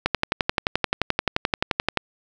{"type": "click train", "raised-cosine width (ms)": 0.3, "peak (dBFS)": -3, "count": 23, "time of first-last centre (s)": [0.06, 1.973], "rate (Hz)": 11.5, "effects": []}